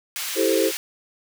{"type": "high-pass noise", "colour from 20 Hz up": "pink", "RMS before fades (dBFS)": -29, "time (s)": [0.16, 0.77], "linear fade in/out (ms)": 0, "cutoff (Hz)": 2100, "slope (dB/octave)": 12}
{"type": "chord", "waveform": "sine", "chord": "A minor seventh", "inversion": "second", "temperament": "equal", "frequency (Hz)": [329.6, 392, 440, 523.3], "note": ["E4", "G4", "A4", "C5"], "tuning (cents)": [0, 0, 0, 0], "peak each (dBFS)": -23, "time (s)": [0.35, 0.72], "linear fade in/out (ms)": 50}
{"effects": []}